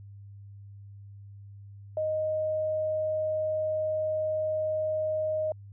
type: tone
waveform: sine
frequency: 622.3 Hz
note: D#5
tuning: in tune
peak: -26 dBFS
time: 1.97-5.52 s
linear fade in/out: 2 ms
effects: added 100 Hz sine -44 dBFS peak until 5.72 s